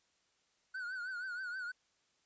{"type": "tone with vibrato", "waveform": "triangle", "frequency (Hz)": 1480, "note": "F#6", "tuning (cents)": 0, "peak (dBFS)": -37, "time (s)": [0.74, 1.72], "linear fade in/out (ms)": 10, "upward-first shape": "triangle", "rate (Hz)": 6.3, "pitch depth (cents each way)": 99, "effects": ["white hiss -75 dBFS RMS until 2.25 s", "resampled to 16000 Hz"]}